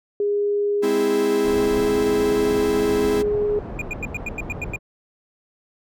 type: tone with pitch glide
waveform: sine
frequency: 409.5 to 416.2 Hz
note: G#4 to G#4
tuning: -24 to +4 cents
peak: -18 dBFS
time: 0.2-3.59 s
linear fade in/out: 2 ms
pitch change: +28 cents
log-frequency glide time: 1.36-1.83 s
type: chord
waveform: 45% pulse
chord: Ab augmented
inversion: none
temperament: equal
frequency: 207.7 / 261.6 / 329.6 Hz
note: Ab3 / C4 / E4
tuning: 0 / 0 / 0 cents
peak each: -30 / -26 / -25 dBFS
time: 0.82-3.23 s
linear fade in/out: 20 ms
type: low-pass noise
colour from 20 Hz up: pink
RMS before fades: -32 dBFS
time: 1.43-4.79 s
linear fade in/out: 50 ms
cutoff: 760 Hz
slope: 12 dB/octave
type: tone bursts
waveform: triangle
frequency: 2435 Hz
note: D#7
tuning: 38 cents flat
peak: -23 dBFS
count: 9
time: 3.79-4.76 s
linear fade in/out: 2 ms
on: 26 ms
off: 92 ms
effects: none